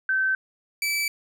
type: tone pair in turn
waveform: sine / sawtooth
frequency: 1542 / 2310 Hz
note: G6 / D7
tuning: -29 / -29 cents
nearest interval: perfect fifth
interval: 700 cents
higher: second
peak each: -20 dBFS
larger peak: neither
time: 0.09-0.35 / 0.82-1.08 s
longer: neither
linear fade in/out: 2 ms
effects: none